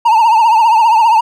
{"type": "tone with vibrato", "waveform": "triangle", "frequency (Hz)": 902, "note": "A5", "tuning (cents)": 43, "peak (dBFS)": -4, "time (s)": [0.05, 1.21], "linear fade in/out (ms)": 10, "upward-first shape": "triangle", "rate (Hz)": 15, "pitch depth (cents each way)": 110, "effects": []}